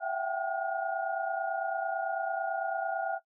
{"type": "tone cluster", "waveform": "sine", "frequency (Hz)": [666, 761, 790, 1433], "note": ["E5", "F#5", "G5", "F6"], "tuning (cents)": [18, 48, 13, 44], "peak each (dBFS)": [-34, -35, -35, -36], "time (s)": [0, 3.2], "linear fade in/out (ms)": 50, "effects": ["noise-tail reverb RT60 0.1 s tail -20 dB re dry"]}